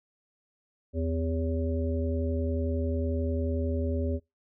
harmonic tone with a mistuned harmonic, 80.5 Hz, E2, 41 cents flat, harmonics 1 / 3 / 5 / 7, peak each -28 / -33 / -36 / -36 dBFS, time 0.93-4.2 s, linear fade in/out 50 ms, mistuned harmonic 3, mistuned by +78 cents, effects noise-tail reverb RT60 0.2 s tail -23 dB re dry

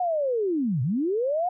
sine linear two-way sweep, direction down then up, 740 to 113.9 to 740 Hz, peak -22 dBFS, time 0-1.49 s, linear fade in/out 5 ms, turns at 0.82 s, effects none

